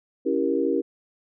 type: chord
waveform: sine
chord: C# diminished seventh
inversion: none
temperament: equal with one note detuned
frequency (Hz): 277.2 / 329.6 / 392 / 471.6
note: C#4 / E4 / G4 / Bb4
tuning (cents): 0 / 0 / 0 / +20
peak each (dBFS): -26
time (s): 0.25-0.82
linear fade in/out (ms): 20
effects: none